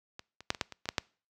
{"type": "clicks", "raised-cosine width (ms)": 0.2, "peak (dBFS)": [-25, -29, -9, -22, -11, -25, -23, -12, -9], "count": 9, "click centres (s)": [0.194, 0.406, 0.504, 0.548, 0.612, 0.723, 0.856, 0.889, 0.982], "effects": ["noise-tail reverb RT60 0.4 s tail -25 dB re dry", "high-pass 60 Hz 12 dB/octave"]}